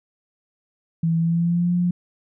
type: tone with pitch glide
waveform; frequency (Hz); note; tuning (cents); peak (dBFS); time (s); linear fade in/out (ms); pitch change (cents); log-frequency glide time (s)
sine; 164.81 to 176.64; E3 to F3; 0 to +20; -17; 1.03-1.91; 5; +120; 1.18-1.74
effects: none